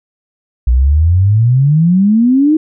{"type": "exponential sweep", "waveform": "sine", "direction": "up", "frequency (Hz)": [58.27, 320], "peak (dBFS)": -6, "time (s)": [0.67, 2.57], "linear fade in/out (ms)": 5, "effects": []}